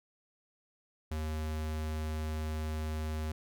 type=tone; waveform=square; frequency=77.78 Hz; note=D#2; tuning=in tune; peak=-34 dBFS; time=1.11-3.32 s; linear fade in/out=5 ms; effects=none